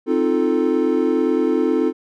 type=chord; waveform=triangle; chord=F dominant seventh; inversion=second; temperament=equal; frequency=261.6 / 311.1 / 349.2 / 440 Hz; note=C4 / Eb4 / F4 / A4; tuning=0 / 0 / 0 / 0 cents; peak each=-19 dBFS; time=0.06-1.93 s; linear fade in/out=50 ms; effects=none